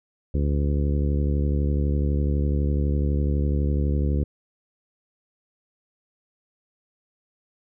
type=harmonic tone; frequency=72 Hz; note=D2; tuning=34 cents flat; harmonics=1 / 2 / 3 / 4 / 5 / 6 / 7; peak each=-21 / -27 / -31 / -33 / -35 / -37 / -38 dBFS; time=0.34-4.24 s; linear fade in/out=5 ms; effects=none